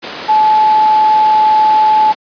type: tone in noise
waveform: sine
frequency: 862 Hz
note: A5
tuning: 36 cents flat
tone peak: -6 dBFS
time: 0.28-2.13 s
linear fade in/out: 20 ms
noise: pink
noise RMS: -23 dBFS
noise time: 0.02-2.15 s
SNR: +14 dB
effects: high-pass 300 Hz 12 dB/octave + resampled to 11025 Hz